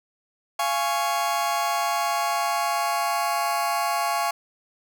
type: chord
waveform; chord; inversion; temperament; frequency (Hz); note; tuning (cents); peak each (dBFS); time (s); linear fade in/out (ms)
40% pulse; Db major; first; just; 693 / 831.5 / 1108.7; F5 / Ab5 / Db6; -14 / +2 / 0; -26; 0.59-4.31; 5
effects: none